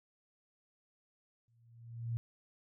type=tone with exponential growth; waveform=sine; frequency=116.54 Hz; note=A#2; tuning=in tune; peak=-31 dBFS; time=1.48-2.17 s; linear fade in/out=0 ms; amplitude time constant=150 ms; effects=none